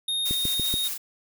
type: tone with pitch glide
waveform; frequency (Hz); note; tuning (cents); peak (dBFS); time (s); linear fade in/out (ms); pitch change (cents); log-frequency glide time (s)
square; 3700 to 3728; A#7 to A#7; -14 to -1; -25; 0.08-0.88; 5; +13; 0.53-0.72
type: noise with tremolo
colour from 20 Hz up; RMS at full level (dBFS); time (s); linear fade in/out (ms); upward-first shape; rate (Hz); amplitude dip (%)
blue; -31; 0.25-0.98; 10; square; 5.1; 35
type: click train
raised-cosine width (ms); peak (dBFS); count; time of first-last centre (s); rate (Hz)
3; -18; 4; 0.31-0.74; 6.97
effects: none